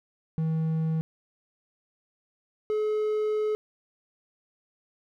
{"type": "tone pair in turn", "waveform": "triangle", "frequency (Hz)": [160.1, 427.2], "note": ["D#3", "G#4"], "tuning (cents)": [50, 49], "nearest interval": "octave + perfect fourth", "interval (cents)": 1699, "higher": "second", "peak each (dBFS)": [-22, -22], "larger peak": "neither", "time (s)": [[0.38, 1.01], [2.7, 3.55]], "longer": "second", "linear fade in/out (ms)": 0, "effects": []}